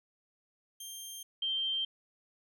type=tone pair in turn; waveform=15% pulse / sine; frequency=3180 / 3147 Hz; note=G7 / G7; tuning=+24 / +6 cents; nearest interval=unison; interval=18 cents; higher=first; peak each=-35 / -30 dBFS; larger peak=second; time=0.8-1.23 / 1.42-1.85 s; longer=neither; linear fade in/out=5 ms; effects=none